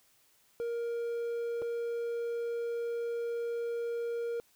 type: tone with dropouts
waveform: triangle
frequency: 469.1 Hz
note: A#4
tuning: 11 cents sharp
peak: -30 dBFS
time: 0.6-4.4 s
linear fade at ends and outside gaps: 0 ms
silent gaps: 1.618-1.622 s
effects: white hiss -67 dBFS RMS until 4.55 s